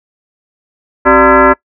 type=tone with frequency modulation; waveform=sine; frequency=381.7 Hz; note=G4; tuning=46 cents flat; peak=-3 dBFS; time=1.05-1.54 s; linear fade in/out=20 ms; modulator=324 Hz; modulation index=4.1; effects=noise-tail reverb RT60 0.1 s tail -22 dB re dry